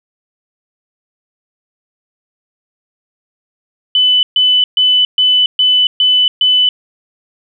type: tone bursts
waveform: sine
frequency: 3001 Hz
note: F#7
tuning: 24 cents sharp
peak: -7 dBFS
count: 7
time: 3.95-6.69 s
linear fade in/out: 2 ms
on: 280 ms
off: 130 ms
effects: none